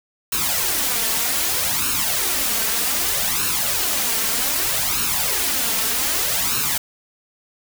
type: noise with flanger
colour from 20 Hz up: white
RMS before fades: -21 dBFS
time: 0.32-6.78 s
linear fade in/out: 5 ms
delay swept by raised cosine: 0.73 to 4.53 ms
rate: 0.64 Hz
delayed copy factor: +0.7
effects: none